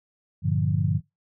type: chord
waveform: sine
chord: G minor seventh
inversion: none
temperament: equal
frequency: 98 / 116.54 / 146.83 / 174.61 Hz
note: G2 / Bb2 / D3 / F3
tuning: 0 / 0 / 0 / 0 cents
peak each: -25 / -29 / -24 / -28 dBFS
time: 0.42-1.01 s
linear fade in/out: 50 ms
effects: noise-tail reverb RT60 0.2 s tail -23 dB re dry